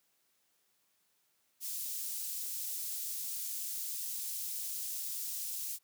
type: high-pass noise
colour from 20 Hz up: white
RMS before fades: -39 dBFS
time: 1.6-5.79 s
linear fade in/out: 50 ms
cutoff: 5800 Hz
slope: 12 dB/octave
effects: white hiss -75 dBFS RMS until 5.83 s + high-pass 100 Hz 12 dB/octave